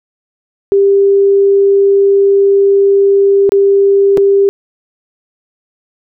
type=tone with dropouts; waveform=sine; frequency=396.5 Hz; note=G4; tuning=20 cents sharp; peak=-5 dBFS; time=0.72-4.49 s; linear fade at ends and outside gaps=0 ms; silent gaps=3.493-3.52 / 4.173-4.179 s; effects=none